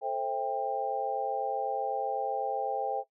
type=chord; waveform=sine; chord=A minor seventh; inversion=none; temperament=just; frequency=440 / 528 / 660 / 792 Hz; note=A4 / C5 / E5 / G5; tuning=0 / +16 / +2 / +18 cents; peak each=-36 / -35 / -37 / -31 dBFS; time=0.01-3.04 s; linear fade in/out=50 ms; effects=noise-tail reverb RT60 0.1 s tail -17 dB re dry